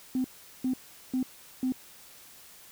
sine tone bursts, 257 Hz, C4, 31 cents flat, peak -24 dBFS, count 4, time 0.15-1.722 s, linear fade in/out 2 ms, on 93 ms, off 400 ms, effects tanh soft clip ceiling -21 dBFS + white hiss -52 dBFS RMS until 2.71 s

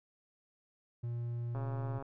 triangle tone, 118.7 Hz, A#2, 32 cents sharp, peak -33 dBFS, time 1.03-1.99 s, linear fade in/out 10 ms
click train, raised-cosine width 1 ms, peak -31 dBFS, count 66, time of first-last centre 1.55-2.024 s, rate 137 Hz
effects none

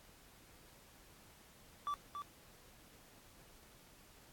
triangle tone with echo, 1161 Hz, D6, 20 cents flat, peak -34 dBFS, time 1.87-1.94 s, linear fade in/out 0 ms, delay 280 ms, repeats 1, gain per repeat -6 dB, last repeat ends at 2.22 s, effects pink hiss -62 dBFS RMS until 4.32 s + AAC 64 kbps

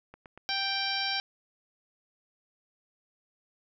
click train, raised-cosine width 0.5 ms, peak -32 dBFS, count 4, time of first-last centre 0.14-0.494 s, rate 8.48 Hz
harmonic tone, 784 Hz, G5, in tune, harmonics 1 / 2 / 3 / 4 / 5 / 6 / 7, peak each -36 / -36 / -36 / -36 / -36 / -36 / -36 dBFS, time 0.49-1.2 s, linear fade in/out 0 ms
effects none

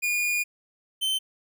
45% pulse tone pair in turn, 2436 / 3086 Hz, D#7 / G7, -37 / -28 cents, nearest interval major third, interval 409 cents, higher second, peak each -23 dBFS, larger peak neither, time 0.02-0.44 / 1.01-1.19 s, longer first, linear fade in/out 20 ms, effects none

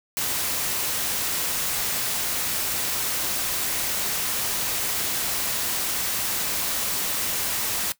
white noise, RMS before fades -26 dBFS, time 0.17-7.92 s, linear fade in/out 0 ms, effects noise-tail reverb RT60 0.1 s tail -17 dB re dry

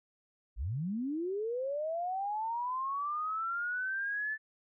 sine linear sweep, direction up, 43.28 to 1760 Hz, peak -32 dBFS, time 0.56-4.38 s, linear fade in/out 50 ms, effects none

